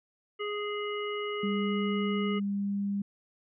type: harmonic tone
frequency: 415.3 Hz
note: G#4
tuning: in tune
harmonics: 1 / 3 / 5 / 7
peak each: -33 / -38 / -40 / -41 dBFS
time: 0.39-2.4 s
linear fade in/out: 20 ms
type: tone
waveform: sine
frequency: 200.5 Hz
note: G3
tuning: 39 cents sharp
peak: -28 dBFS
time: 1.43-3.02 s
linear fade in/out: 5 ms
effects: none